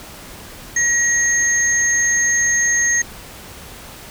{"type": "tone pair together", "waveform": "sine", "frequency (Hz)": [1897, 6440], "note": ["A#6", "G8"], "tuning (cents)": [30, 46], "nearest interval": "octave + major sixth", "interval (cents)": 2116, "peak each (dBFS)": [-17, -16], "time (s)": [0.76, 3.02], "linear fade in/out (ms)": 5, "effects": ["pink hiss -37 dBFS RMS until 4.1 s"]}